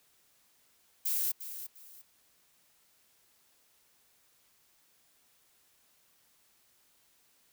violet noise with echo, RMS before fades -31 dBFS, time 1.05-1.32 s, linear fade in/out 10 ms, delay 350 ms, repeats 2, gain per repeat -11 dB, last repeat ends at 2.02 s, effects white hiss -68 dBFS RMS until 7.52 s

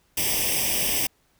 white noise with comb filter, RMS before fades -24 dBFS, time 0.17-1.07 s, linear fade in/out 5 ms, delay 0.36 ms, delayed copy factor +1, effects pink hiss -65 dBFS RMS until 1.39 s

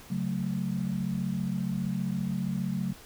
sine chord, F# minor, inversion second, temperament equal, 138.59 / 185 / 220 Hz, C#3 / F#3 / A3, 0 / 0 / 0 cents, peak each -34 / -30 / -34 dBFS, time 0.1-2.93 s, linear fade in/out 10 ms, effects pink hiss -50 dBFS RMS until 3.05 s

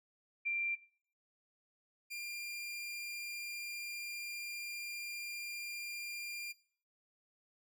sine / sawtooth tone pair in turn, 2366 / 2395 Hz, D7 / D7, +12 / +33 cents, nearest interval unison, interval 21 cents, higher second, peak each -32 / -38 dBFS, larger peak first, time 0.45-0.76 / 2.1-6.53 s, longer second, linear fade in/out 20 ms, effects noise-tail reverb RT60 0.5 s tail -19 dB re dry

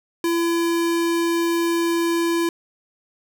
square tone, 337.4 Hz, E4, 40 cents sharp, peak -19 dBFS, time 0.24-2.49 s, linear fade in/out 2 ms, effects none

